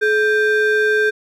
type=ring-modulated tone; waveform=triangle; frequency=1000 Hz; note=B5; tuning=21 cents sharp; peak=-8 dBFS; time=0.01-1.11 s; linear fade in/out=20 ms; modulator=573 Hz; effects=none